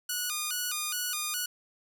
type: tone with vibrato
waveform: 5% pulse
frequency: 1338 Hz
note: E6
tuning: 25 cents sharp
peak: -19 dBFS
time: 0.09-1.46 s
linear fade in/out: 5 ms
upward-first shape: square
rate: 2.4 Hz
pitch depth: 160 cents each way
effects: none